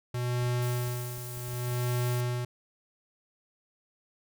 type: tone with tremolo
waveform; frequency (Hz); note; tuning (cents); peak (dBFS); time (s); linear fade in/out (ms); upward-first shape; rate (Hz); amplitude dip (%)
square; 122.7; B2; -11; -27; 0.14-2.45; 5; sine; 0.66; 75
type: clicks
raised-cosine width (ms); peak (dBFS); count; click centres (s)
5; -37; 10; 0.426 / 0.467 / 0.595 / 0.874 / 1.18 / 1.374 / 1.482 / 1.534 / 1.682 / 1.722
type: high-pass noise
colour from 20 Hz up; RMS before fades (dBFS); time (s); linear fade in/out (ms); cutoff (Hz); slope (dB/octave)
white; -44; 0.62-2.21; 5; 5500; 12
effects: none